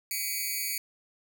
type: tone with amplitude modulation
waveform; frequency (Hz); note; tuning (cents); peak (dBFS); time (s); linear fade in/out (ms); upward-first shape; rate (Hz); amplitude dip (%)
5% pulse; 2265; C#7; +37; -16; 0.11-0.78; 2; sine; 224; 95
effects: none